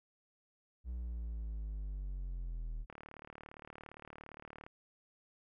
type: linear sweep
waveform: triangle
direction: down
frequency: 61.74 to 38.1 Hz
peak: -36 dBFS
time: 0.84-2.86 s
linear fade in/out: 50 ms
type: click train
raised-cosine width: 0.5 ms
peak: -34 dBFS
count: 67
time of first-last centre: 2.9-4.665 s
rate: 37.4 Hz
effects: none